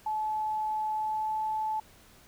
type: tone with pitch glide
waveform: sine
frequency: 862 to 868 Hz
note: A5 to A5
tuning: -36 to -24 cents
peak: -28 dBFS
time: 0.06-1.8 s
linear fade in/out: 5 ms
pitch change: +12 cents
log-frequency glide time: 0.9-1.39 s
effects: pink hiss -57 dBFS RMS until 2.27 s